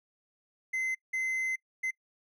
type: tone bursts at uneven times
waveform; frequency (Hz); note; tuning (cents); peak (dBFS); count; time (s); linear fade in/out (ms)
triangle; 2058; C7; -29; -27; 3; 0.73-0.95 / 1.13-1.56 / 1.83-1.91; 10
effects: noise-tail reverb RT60 0.1 s tail -25 dB re dry